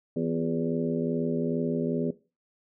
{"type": "harmonic tone with a mistuned harmonic", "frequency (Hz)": 82.4, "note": "E2", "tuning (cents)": 0, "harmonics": [2, 3, 4, 5, 6, 7], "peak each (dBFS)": [-32, -29, -36, -32, -37, -37], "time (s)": [0.16, 2.11], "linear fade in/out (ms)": 5, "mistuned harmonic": 4, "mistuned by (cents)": 84, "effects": ["noise-tail reverb RT60 0.3 s tail -17 dB re dry"]}